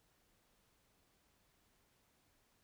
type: silence
effects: pink hiss -75 dBFS RMS until 2.63 s